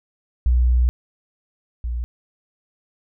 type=tone pair in turn; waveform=sine; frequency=61.3 / 59.55 Hz; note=B1 / A#1; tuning=-12 / +38 cents; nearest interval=minor second; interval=50 cents; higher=first; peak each=-13 / -22 dBFS; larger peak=first; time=0.46-0.89 / 1.84-2.04 s; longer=first; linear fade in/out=0 ms; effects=none